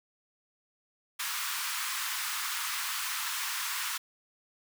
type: high-pass noise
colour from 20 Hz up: pink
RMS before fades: -34 dBFS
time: 1.19-3.98 s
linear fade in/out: 10 ms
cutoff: 1000 Hz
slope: 48 dB/octave
effects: none